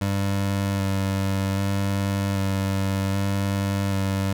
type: tone with vibrato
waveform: 25% pulse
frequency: 98 Hz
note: G2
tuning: in tune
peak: -18 dBFS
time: 0.01-4.33 s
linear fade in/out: 5 ms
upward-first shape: square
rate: 0.64 Hz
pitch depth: 14 cents each way
effects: none